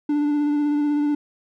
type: tone with vibrato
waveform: triangle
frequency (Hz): 293.7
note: D4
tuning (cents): 0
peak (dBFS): -16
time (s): 0.09-1.15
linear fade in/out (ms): 5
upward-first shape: sine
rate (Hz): 16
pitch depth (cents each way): 20
effects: none